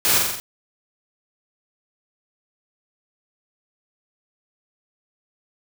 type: noise with echo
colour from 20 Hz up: white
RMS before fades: -19 dBFS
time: 0.05-0.18 s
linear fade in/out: 0 ms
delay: 44 ms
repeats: 5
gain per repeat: -3 dB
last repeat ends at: 0.4 s
effects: none